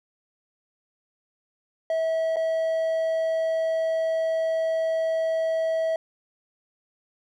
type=tone with dropouts; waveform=triangle; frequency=648 Hz; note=E5; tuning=30 cents flat; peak=-20 dBFS; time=1.9-5.96 s; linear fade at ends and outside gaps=2 ms; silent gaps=2.36-2.367 s; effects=none